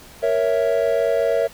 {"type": "chord", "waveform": "triangle", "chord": "A# diminished", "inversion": "none", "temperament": "equal", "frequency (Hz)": [466.2, 554.4, 659.3], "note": ["A#4", "C#5", "E5"], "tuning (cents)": [0, 0, 0], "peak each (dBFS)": -19, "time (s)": [0.22, 1.48], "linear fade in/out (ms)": 20, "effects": ["pink hiss -44 dBFS RMS until 1.53 s"]}